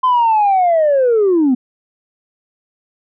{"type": "linear sweep", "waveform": "sine", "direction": "down", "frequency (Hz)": [1036, 241.5], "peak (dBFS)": -8, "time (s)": [0.03, 1.55], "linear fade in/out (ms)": 10, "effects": ["tanh soft clip ceiling -7 dBFS"]}